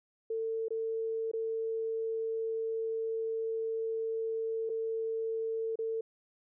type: tone with dropouts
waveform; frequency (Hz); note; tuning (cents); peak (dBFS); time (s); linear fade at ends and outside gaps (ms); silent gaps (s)
sine; 448.6; A4; +34; -31; 0.3-6.01; 5; 0.684-0.705 / 1.315-1.334 / 4.694-4.698 / 5.757-5.788
effects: none